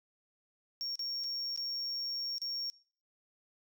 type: tone with dropouts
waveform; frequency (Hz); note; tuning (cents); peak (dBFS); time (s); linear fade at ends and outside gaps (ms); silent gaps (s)
sine; 5530; F8; -18; -32; 0.81-2.7; 0; 0.955-0.993 / 1.238-1.242 / 1.562-1.575 / 2.382-2.417
effects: noise-tail reverb RT60 0.4 s tail -21 dB re dry + tanh soft clip ceiling -33 dBFS